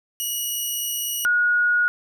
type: tone pair in turn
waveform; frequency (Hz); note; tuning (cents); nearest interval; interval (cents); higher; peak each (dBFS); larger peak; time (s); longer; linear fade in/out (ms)
10% pulse / sine; 2909 / 1447.4; F#7 / F#6; -30 / -39; octave; 1209; first; -16; neither; 0.2-1.25 / 1.25-1.88; first; 0
effects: none